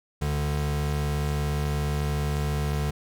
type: tone pair together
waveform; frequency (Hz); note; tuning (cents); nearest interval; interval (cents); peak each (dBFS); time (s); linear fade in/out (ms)
square; 72.72 / 146.83; D2 / D3; -16 / 0; octave; 1216; -28; 0.21-2.91; 10
effects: none